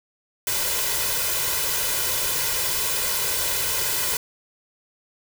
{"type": "noise with comb filter", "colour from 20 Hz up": "white", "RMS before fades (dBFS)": -24, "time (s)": [0.47, 4.17], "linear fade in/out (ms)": 2, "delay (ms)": 2, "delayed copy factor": 0.75, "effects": []}